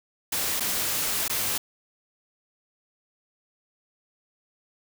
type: noise with dropouts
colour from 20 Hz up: white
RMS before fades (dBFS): -27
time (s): 0.32-1.58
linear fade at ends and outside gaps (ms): 5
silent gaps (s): 0.598-0.605 / 1.281-1.296
effects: none